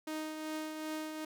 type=tone with tremolo; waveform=sawtooth; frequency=311.1 Hz; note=D#4; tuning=in tune; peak=-32 dBFS; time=0.07-1.25 s; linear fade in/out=5 ms; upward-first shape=triangle; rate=2.6 Hz; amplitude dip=45%; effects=none